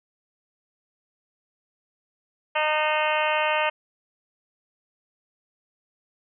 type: harmonic tone with a mistuned harmonic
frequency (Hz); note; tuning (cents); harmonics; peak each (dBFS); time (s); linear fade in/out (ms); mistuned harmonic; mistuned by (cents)
306.2; D#4; -28; 2 / 3 / 4 / 5 / 6 / 7 / 8 / 9 / 10; -26 / -26 / -30 / -32 / -32 / -32 / -31 / -31 / -34; 2.55-3.7; 10; 8; +49
effects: none